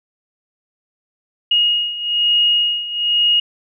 sine beating tone pair, 2871 / 2872.1 Hz, F7 / F7, +47 / +48 cents, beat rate 1.1 Hz, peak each -19 / -15 dBFS, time 1.51-3.4 s, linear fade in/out 5 ms, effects none

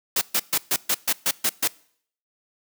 white noise bursts, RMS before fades -21 dBFS, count 9, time 0.16-1.677 s, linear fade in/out 5 ms, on 53 ms, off 130 ms, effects noise-tail reverb RT60 0.6 s tail -23 dB re dry + high-pass 150 Hz 12 dB/octave

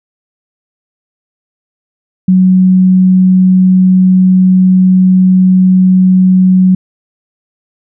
sine tone, 185.5 Hz, F#3, 5 cents sharp, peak -3 dBFS, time 2.28-6.75 s, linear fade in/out 5 ms, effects none

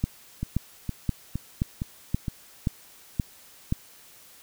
two click trains, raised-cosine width 5 ms, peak -16 / -11 dBFS, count 5 / 8, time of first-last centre 0.43-2.282 / 0.04-3.724 s, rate 2.16 / 1.9 Hz, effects white hiss -52 dBFS RMS until 4.42 s

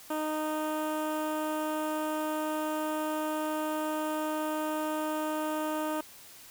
15% pulse tone with notch filter, 308.6 Hz, D#4, 14 cents flat, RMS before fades -32 dBFS, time 0.1-6.01 s, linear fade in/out 5 ms, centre 4600 Hz, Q 0.53, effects white hiss -51 dBFS RMS until 6.5 s

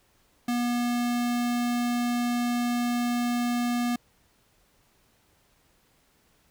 square tone, 241.3 Hz, B3, 40 cents flat, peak -25 dBFS, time 0.48-3.96 s, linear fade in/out 5 ms, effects pink hiss -65 dBFS RMS until 6.5 s

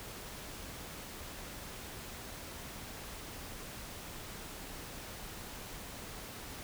silence, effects pink hiss -46 dBFS RMS until 6.63 s

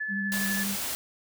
sine tone with tremolo, 1730 Hz, A6, 30 cents flat, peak -28 dBFS, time 0-0.64 s, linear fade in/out 10 ms, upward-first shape triangle, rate 12 Hz, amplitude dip 30%
sine tone with vibrato, 198.9 Hz, G3, 25 cents sharp, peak -30 dBFS, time 0.08-0.77 s, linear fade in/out 50 ms, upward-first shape triangle, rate 12 Hz, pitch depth 24 cents each way
white noise, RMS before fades -32 dBFS, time 0.32-0.95 s, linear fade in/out 0 ms
effects none

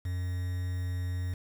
triangle tone with quantisation, 90.1 Hz, F#2, 45 cents flat, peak -28 dBFS, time 0.05-1.34 s, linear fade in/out 5 ms, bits 8, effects none

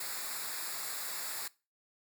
white noise with comb filter, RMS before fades -39 dBFS, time 0-1.48 s, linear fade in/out 5 ms, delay 0.33 ms, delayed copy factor -0.75, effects noise-tail reverb RT60 0.3 s tail -21 dB re dry

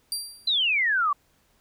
25% pulse tone with exponential decay, 4720 Hz, D8, 8 cents sharp, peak -20 dBFS, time 0.12-0.58 s, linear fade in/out 1 ms, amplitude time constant 99 ms
sine exponential sweep, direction down, 4111 to 1108.7 Hz, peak -20 dBFS, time 0.47-1.13 s, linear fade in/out 5 ms
effects pink hiss -65 dBFS RMS until 1.6 s

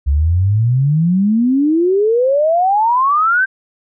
sine exponential sweep, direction up, 67.1 to 1585 Hz, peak -10 dBFS, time 0.06-3.46 s, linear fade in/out 20 ms, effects none

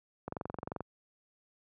click train, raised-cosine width 1 ms, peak -23 dBFS, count 13, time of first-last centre 0.28-0.806 s, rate 22.8 Hz, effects high-pass 80 Hz 12 dB/octave

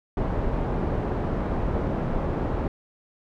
pink low-pass noise, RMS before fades -26 dBFS, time 0.17-2.68 s, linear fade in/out 2 ms, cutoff 800 Hz, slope 12 dB/octave, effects none

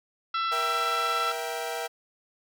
harmonic tone, 668 Hz, E5, 23 cents sharp, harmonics 2 / 3 / 4 / 5 / 6 / 7 / 8, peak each -26 / -41 / -38 / -38 / -39 / -48 / -46 dBFS, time 0.34-1.32 s, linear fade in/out 5 ms
sawtooth chord, E diminished, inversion second, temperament equal with one note detuned, 474 / 659.3 / 784 Hz, Bb4 / E5 / G5, +29 / 0 / 0 cents, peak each -31 dBFS, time 0.51-1.88 s, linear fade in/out 20 ms
effects none

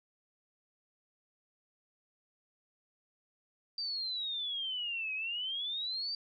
sine exponential two-way sweep, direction down then up, 4699 to 2514 to 4699 Hz, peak -34 dBFS, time 3.78-6.15 s, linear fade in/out 2 ms, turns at 5.14 s, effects none

